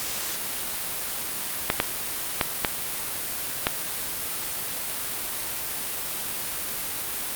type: clicks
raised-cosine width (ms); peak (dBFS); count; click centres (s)
0.3; -3; 5; 1.701 / 1.801 / 2.412 / 2.648 / 3.669
effects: white hiss -30 dBFS RMS until 7.35 s + Opus 48 kbps